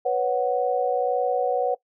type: chord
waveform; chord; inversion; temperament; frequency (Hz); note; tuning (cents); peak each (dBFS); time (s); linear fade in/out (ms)
sine; B suspended second; none; just; 493.9 / 555.6 / 740.8; B4 / C#5 / F#5; 0 / +4 / +2; -24 / -26 / -24; 0.05-1.75; 10
effects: noise-tail reverb RT60 0.1 s tail -21 dB re dry